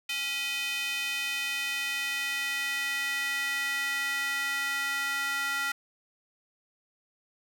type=tone with high-pass filter sweep; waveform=square; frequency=277.8 Hz; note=C#4; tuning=4 cents sharp; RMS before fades=-31 dBFS; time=0.09-5.72 s; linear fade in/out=5 ms; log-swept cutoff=2600 to 1600 Hz; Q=3.2; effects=none